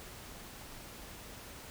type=silence; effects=pink hiss -49 dBFS RMS until 1.7 s